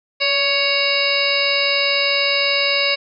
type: harmonic tone with a mistuned harmonic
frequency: 557 Hz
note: C#5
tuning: 8 cents sharp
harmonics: 1 / 2 / 3 / 4 / 5 / 7 / 8 / 9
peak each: -23 / -29 / -31 / -21 / -21 / -23 / -26 / -24 dBFS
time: 0.2-2.96 s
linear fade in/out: 20 ms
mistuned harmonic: 1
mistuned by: +32 cents
effects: none